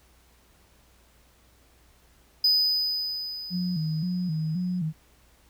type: tone with exponential decay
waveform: triangle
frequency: 4991 Hz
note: D#8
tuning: 5 cents sharp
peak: -16 dBFS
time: 2.44-4.79 s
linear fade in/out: 5 ms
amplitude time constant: 510 ms
type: tone with vibrato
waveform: sine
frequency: 168.7 Hz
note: E3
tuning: 40 cents sharp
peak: -25 dBFS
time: 3.5-4.93 s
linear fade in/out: 50 ms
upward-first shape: square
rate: 1.9 Hz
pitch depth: 120 cents each way
effects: added 60 Hz sine -61 dBFS peak until 5.49 s + pink hiss -61 dBFS RMS until 5.49 s